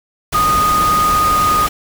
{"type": "tone in noise", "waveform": "sine", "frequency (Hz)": 1237, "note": "D#6", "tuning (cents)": -10, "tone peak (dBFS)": -11, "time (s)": [0.34, 1.67], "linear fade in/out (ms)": 10, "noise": "pink", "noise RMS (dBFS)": -21, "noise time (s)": [0.32, 1.69], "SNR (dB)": 7, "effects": []}